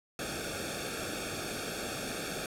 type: noise with comb filter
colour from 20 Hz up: pink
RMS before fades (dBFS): -37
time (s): 0.19-2.46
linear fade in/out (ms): 2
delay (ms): 1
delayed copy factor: -0.9
effects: low-pass 11000 Hz 12 dB/octave